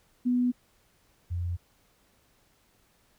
sine tone pair in turn, 246.9 / 87.29 Hz, B3 / F2, 0 / 0 cents, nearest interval octave + tritone, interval 1800 cents, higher first, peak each -22 / -28 dBFS, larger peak first, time 0.25-0.52 / 1.3-1.57 s, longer neither, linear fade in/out 20 ms, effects pink hiss -66 dBFS RMS until 3.18 s

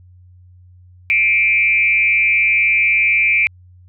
sine tone with frequency modulation, 2349 Hz, D7, in tune, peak -11 dBFS, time 1.1-3.47 s, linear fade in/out 0 ms, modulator 194 Hz, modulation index 0.74, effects added 90 Hz sine -42 dBFS peak until 3.88 s

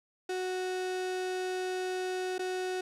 35% pulse tone with dropouts, 369.3 Hz, F#4, 3 cents flat, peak -30 dBFS, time 0.29-2.81 s, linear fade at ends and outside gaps 5 ms, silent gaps 2.382-2.392 s, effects low-pass 9000 Hz 12 dB/octave + 12-bit

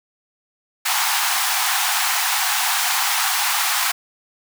pink high-pass noise, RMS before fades -20 dBFS, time 0.85-3.92 s, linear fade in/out 10 ms, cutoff 730 Hz, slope 96 dB/octave, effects none

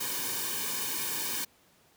white noise with comb filter, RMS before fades -33 dBFS, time 0-1.45 s, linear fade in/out 10 ms, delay 1.5 ms, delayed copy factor -0.9, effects pink hiss -63 dBFS RMS until 1.96 s + high-pass 80 Hz 12 dB/octave

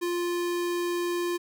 square tone, 349.3 Hz, F4, in tune, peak -27 dBFS, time 0.01-1.38 s, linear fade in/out 20 ms, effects none

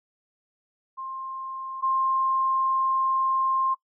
sine tone pair in turn, 1058 / 1058 Hz, C6 / C6, +19 / +19 cents, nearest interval unison, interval 0 cents, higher neither, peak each -32 / -21 dBFS, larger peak second, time 0.97-1.82 / 1.82-3.75 s, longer second, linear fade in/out 20 ms, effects noise-tail reverb RT60 0.1 s tail -20 dB re dry

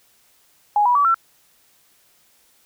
sine tone with pitch steps, 830 / 975.7 / 1147 / 1348.3 Hz, G#5 / B5 / D6 / E6, -1 / -21 / -41 / +39 cents, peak -13 dBFS, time 0.76-1.144 s, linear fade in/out 2 ms, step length 96 ms, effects white hiss -58 dBFS RMS until 2.65 s

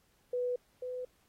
sine tone pair in turn, 493.9 / 502 Hz, B4 / B4, 0 / +28 cents, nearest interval unison, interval 28 cents, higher second, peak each -30 / -36 dBFS, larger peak first, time 0.33-0.56 / 0.82-1.05 s, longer neither, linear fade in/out 5 ms, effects pink hiss -71 dBFS RMS until 1.28 s + AAC 48 kbps

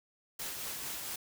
white noise with tremolo, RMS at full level -39 dBFS, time 0.39-1.16 s, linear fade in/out 5 ms, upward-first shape sine, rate 4.4 Hz, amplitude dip 25%, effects none

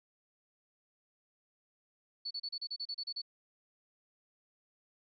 sine tone bursts, 4444 Hz, C#8, 4 cents sharp, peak -36 dBFS, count 11, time 2.25-3.218 s, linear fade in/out 10 ms, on 58 ms, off 33 ms, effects none

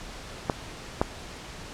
clicks, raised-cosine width 1 ms, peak -9 / -7 dBFS, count 2, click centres 0.498 / 1.015 s, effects pink hiss -41 dBFS RMS until 1.73 s + low-pass 7000 Hz 12 dB/octave

